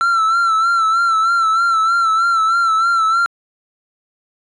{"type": "tone with vibrato", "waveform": "triangle", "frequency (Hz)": 1345, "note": "E6", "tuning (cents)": 34, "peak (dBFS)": -10, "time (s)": [0.01, 3.26], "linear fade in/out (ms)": 0, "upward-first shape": "sine", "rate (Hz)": 3.2, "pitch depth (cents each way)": 54, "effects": ["resampled to 24000 Hz"]}